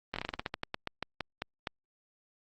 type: slowing click train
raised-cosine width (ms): 0.3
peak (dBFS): -17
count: 17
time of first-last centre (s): 0.14-1.672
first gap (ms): 21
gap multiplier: 1.18
effects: Opus 24 kbps